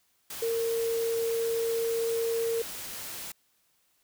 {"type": "tone in noise", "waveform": "sine", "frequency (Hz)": 458.9, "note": "A#4", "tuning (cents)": -27, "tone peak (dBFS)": -26, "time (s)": [0.42, 2.62], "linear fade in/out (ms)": 5, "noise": "white", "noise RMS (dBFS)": -39, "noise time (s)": [0.3, 3.32], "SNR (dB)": 10, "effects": ["white hiss -70 dBFS RMS until 4.03 s"]}